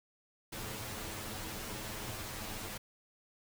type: noise with comb filter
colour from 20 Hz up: pink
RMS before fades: -42 dBFS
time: 0.52-2.78 s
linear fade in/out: 10 ms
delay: 9.3 ms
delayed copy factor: +0.85
effects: none